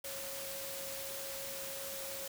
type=tone in noise; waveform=sine; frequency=546 Hz; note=C#5; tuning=26 cents flat; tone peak=-46 dBFS; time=0.04-2.28 s; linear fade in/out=5 ms; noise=white; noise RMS=-43 dBFS; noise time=0.04-2.28 s; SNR=-6 dB; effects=none